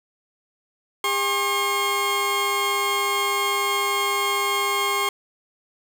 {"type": "tone pair together", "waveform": "20% pulse", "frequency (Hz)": [403, 1075.9], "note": ["G4", "C6"], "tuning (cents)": [48, 48], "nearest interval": "octave + perfect fourth", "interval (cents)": 1700, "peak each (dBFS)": [-21, -17], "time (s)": [1.04, 5.09], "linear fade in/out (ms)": 2, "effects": []}